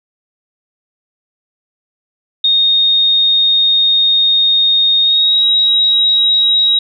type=tone with pitch glide; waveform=sine; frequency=3700 to 3824 Hz; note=A#7 to A#7; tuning=-14 to +43 cents; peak=-8 dBFS; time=2.44-6.79 s; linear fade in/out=5 ms; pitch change=+57 cents; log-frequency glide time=5.02-5.39 s; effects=none